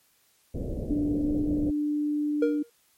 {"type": "low-pass noise", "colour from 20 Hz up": "pink", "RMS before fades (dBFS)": -32, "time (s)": [0.54, 1.71], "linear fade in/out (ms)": 10, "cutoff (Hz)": 580, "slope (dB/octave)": 48}
{"type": "tone with pitch glide", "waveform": "sine", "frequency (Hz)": [293.7, 296.6], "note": ["D4", "D4"], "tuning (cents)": [0, 17], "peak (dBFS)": -24, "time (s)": [0.9, 2.63], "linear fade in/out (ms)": 10, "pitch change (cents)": 17, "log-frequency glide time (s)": [1.23, 1.3]}
{"type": "tone with exponential decay", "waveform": "triangle", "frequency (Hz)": 470, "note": "A#4", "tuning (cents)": 14, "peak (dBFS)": -16, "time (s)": [2.42, 2.7], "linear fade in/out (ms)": 5, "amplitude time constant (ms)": 60}
{"effects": ["white hiss -65 dBFS RMS until 2.97 s", "MP3 64 kbps"]}